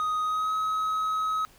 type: tone with pitch glide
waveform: triangle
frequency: 1249 to 1276 Hz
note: D#6 to D#6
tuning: +6 to +43 cents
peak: -23 dBFS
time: 0-1.45 s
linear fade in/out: 0 ms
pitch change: +37 cents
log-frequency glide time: 0.23-0.54 s
effects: pink hiss -56 dBFS RMS until 1.58 s